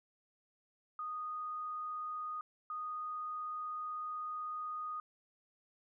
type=tone bursts at uneven times; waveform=sine; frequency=1238 Hz; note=D#6; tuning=9 cents flat; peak=-38 dBFS; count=2; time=0.99-2.41 / 2.7-5 s; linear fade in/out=2 ms; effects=none